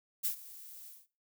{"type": "noise with ADSR envelope", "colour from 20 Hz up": "violet", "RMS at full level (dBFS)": -31, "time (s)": [0.23, 1.07], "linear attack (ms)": 23, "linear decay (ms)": 100, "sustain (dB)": -19, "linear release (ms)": 200, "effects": ["noise-tail reverb RT60 0.3 s tail -17 dB re dry"]}